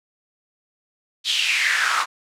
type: noise with high-pass filter sweep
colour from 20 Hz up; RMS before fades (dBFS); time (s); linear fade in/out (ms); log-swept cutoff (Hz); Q
pink; -20; 1.24-2.06; 50; 3600 to 1100; 5
effects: low-pass 7000 Hz 12 dB/octave